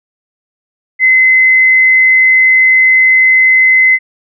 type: tone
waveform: sine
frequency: 2047 Hz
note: C7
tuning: 38 cents flat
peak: -4 dBFS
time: 0.99-3.99 s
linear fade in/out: 50 ms
effects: none